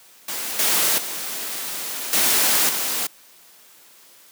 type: noise with level steps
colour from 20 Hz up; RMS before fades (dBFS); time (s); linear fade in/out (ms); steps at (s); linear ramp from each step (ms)
white; -28 / -19 / -29 / -18 / -24; 0.28-3.07; 5; 0.59 / 0.98 / 2.13 / 2.69; 2
effects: white hiss -50 dBFS RMS until 4.31 s + high-pass 200 Hz 12 dB/octave